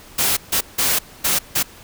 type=noise bursts at uneven times; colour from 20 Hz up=white; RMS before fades=-18 dBFS; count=5; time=0.18-0.37 / 0.52-0.61 / 0.78-0.99 / 1.24-1.39 / 1.55-1.63 s; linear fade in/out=10 ms; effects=pink hiss -43 dBFS RMS until 1.83 s